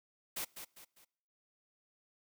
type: noise with echo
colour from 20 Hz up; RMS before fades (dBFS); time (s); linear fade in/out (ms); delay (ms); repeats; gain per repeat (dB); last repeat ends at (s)
white; -39; 0.36-0.45; 10; 200; 3; -8; 1.05
effects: noise-tail reverb RT60 0.8 s tail -25 dB re dry